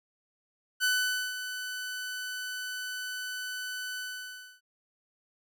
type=tone with ADSR envelope; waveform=sawtooth; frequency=1500 Hz; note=F#6; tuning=23 cents sharp; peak=-20 dBFS; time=0.8-4.61 s; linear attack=39 ms; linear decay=490 ms; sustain=-11 dB; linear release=630 ms; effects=none